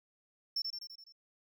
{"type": "tone with echo", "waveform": "triangle", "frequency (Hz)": 5400, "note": "E8", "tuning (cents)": 41, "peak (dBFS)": -30, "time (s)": [0.56, 0.62], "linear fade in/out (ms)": 5, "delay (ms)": 84, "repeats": 6, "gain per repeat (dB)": -4, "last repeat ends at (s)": 1.124, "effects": []}